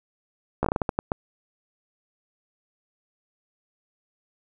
slowing click train, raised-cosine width 1 ms, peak -9 dBFS, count 10, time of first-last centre 0.63-1.119 s, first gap 14 ms, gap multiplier 1.32, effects none

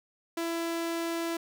sawtooth tone, 334.1 Hz, E4, 23 cents sharp, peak -26 dBFS, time 0.37-1.37 s, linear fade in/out 5 ms, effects none

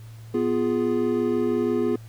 triangle chord, F diminished, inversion second, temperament equal, 246.9 / 349.2 / 415.3 Hz, Cb4 / F4 / Ab4, 0 / 0 / 0 cents, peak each -23 dBFS, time 0.34-1.96 s, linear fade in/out 5 ms, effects added 112 Hz sine -39 dBFS peak until 2.08 s + pink hiss -54 dBFS RMS until 2.08 s

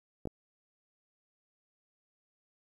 clicks, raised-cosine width 2 ms, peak -24 dBFS, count 2, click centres 0.255 / 0.273 s, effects 10-bit

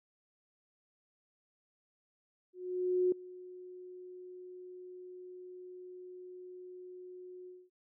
sine tone with ADSR envelope, 363.9 Hz, F#4, 29 cents flat, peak -25 dBFS, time 2.53-7.7 s, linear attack 590 ms, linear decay 3 ms, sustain -21 dB, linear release 230 ms, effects none

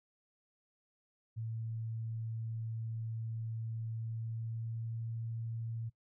sine tone with pitch glide, 112.8 to 114.18 Hz, A2 to A#2, +44 to -35 cents, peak -37 dBFS, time 1.36-5.9 s, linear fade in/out 20 ms, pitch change +21 cents, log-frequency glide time 3.88-5.06 s, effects noise-tail reverb RT60 0.1 s tail -20 dB re dry

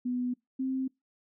sine tone pair in turn, 248 / 262.7 Hz, B3 / C4, +7 / +7 cents, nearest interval minor second, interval 100 cents, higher second, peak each -28 dBFS, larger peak neither, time 0.05-0.34 / 0.59-0.88 s, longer neither, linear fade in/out 10 ms, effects noise-tail reverb RT60 0.2 s tail -25 dB re dry

